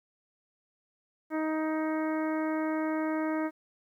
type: harmonic tone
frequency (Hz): 313.4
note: D#4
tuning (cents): +13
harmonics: 1 / 2 / 3 / 4 / 5 / 6 / 7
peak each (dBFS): -29 / -35 / -39 / -41 / -43 / -45 / -46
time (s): 1.3-3.51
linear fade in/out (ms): 50
effects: 11-bit